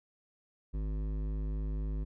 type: tone with hard clipping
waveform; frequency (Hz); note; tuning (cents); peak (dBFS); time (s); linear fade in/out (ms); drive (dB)
sine; 51.91; G#1; 0; -34; 0.73-2.05; 20; 13
effects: none